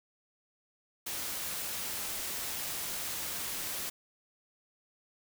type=noise; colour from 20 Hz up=white; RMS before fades=-37 dBFS; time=1.06-3.9 s; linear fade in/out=10 ms; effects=none

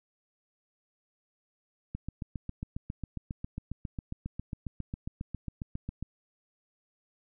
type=click train; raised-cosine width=5 ms; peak=-23 dBFS; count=31; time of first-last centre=1.95-6.026 s; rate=7.36 Hz; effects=none

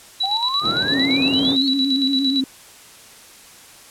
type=tone with tremolo; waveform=sine; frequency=3932 Hz; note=B7; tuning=8 cents flat; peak=-17 dBFS; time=0.2-2.41 s; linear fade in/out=10 ms; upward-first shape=square; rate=8.8 Hz; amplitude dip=60%
type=exponential sweep; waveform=sine; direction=up; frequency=749 to 4435 Hz; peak=-23 dBFS; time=0.23-1.69 s; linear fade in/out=10 ms
type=band-pass noise; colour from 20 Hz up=white; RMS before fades=-28 dBFS; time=0.61-1.58 s; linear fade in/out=50 ms; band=120 to 420 Hz; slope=12 dB/octave
type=tone with vibrato; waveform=sine; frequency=270 Hz; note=C#4; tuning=45 cents flat; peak=-18 dBFS; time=0.92-2.44 s; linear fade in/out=2 ms; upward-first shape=sine; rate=8.6 Hz; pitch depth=56 cents each way
effects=white hiss -44 dBFS RMS until 3.9 s + low-pass 11000 Hz 12 dB/octave

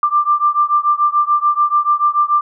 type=beating tone pair; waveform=sine; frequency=1182 / 1188.9 Hz; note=D6 / D6; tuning=+11 / +21 cents; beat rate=6.9 Hz; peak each=-14 / -15 dBFS; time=0.03-2.41 s; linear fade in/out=2 ms; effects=none

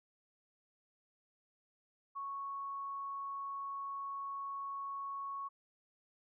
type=tone; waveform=sine; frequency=1107 Hz; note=C#6; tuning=3 cents flat; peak=-39 dBFS; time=2.15-5.49 s; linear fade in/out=20 ms; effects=none

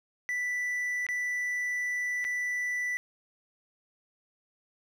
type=tone with dropouts; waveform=triangle; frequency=1975.5 Hz; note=B6; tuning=in tune; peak=-27 dBFS; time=0.29-2.97 s; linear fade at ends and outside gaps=0 ms; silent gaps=1.066-1.088 / 2.243-2.249 s; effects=none

